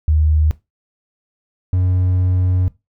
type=tone pair in turn; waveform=sine / triangle; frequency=77 / 91.56 Hz; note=D#2 / F#2; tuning=-17 / -18 cents; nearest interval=minor third; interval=299 cents; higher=second; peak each=-11 dBFS; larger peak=neither; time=0.08-0.51 / 1.73-2.68 s; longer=second; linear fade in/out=0 ms; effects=noise-tail reverb RT60 0.2 s tail -17 dB re dry